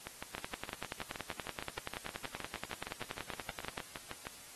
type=two click trains; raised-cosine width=0.3 ms; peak=-24 / -22 dBFS; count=28 / 37; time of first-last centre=0.07-4.269 / 0.35-3.779 s; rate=6.43 / 10.5 Hz; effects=white hiss -53 dBFS RMS until 4.55 s + AAC 32 kbps